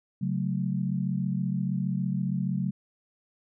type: chord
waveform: sine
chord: F# minor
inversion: second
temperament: equal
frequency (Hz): 138.59 / 185 / 220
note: C#3 / F#3 / A3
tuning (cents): 0 / 0 / 0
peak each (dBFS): -30 / -28 / -34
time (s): 0.21-2.71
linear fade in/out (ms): 10
effects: none